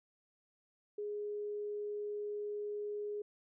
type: tone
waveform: sine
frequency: 415.3 Hz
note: G#4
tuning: in tune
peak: -37 dBFS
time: 0.98-3.22 s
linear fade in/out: 5 ms
effects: none